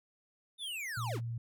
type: linear sweep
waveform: square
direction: down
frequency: 3667 to 98 Hz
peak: -38 dBFS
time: 0.58-1.21 s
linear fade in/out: 50 ms
type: tone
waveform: sine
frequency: 116.5 Hz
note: A#2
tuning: 1 cent flat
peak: -35 dBFS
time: 0.97-1.38 s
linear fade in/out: 5 ms
effects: none